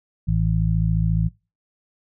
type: harmonic tone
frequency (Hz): 54.3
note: A1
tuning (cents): -22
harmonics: 1 / 2 / 3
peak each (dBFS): -22 / -22 / -21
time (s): 0.27-1.29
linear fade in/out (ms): 20
effects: noise-tail reverb RT60 0.3 s tail -24 dB re dry